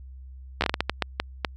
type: slowing click train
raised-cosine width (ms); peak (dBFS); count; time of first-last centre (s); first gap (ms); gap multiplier
0.3; -6; 11; 0.61-1.448; 12; 1.4
effects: added 65 Hz sine -40 dBFS peak until 1.56 s